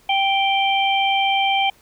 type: harmonic tone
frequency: 784 Hz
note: G5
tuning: in tune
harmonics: 1 / 3 / 4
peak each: -18 / -22 / -22 dBFS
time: 0.09-1.7 s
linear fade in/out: 5 ms
effects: pink hiss -54 dBFS RMS until 1.81 s